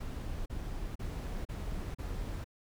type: noise bursts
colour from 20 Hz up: brown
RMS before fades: -38 dBFS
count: 5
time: 0-2.444 s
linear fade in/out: 10 ms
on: 460 ms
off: 36 ms
effects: none